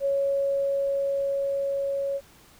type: tone with level ramp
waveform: sine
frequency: 554.4 Hz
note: C#5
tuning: in tune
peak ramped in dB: -21 to -25 dBFS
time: 0-2.21 s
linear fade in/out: 50 ms
effects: pink hiss -54 dBFS RMS until 2.59 s